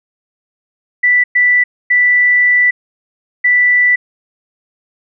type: tone bursts at uneven times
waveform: sine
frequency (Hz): 1973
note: B6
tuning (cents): -2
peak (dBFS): -7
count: 4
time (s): 1.03-1.24 / 1.35-1.64 / 1.9-2.71 / 3.44-3.96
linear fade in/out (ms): 10
effects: none